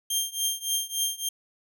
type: tone with tremolo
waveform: 15% pulse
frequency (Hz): 3187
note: G7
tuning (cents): +28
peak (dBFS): -15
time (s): 0.1-1.29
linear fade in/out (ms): 5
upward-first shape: triangle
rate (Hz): 3.5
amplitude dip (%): 95
effects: none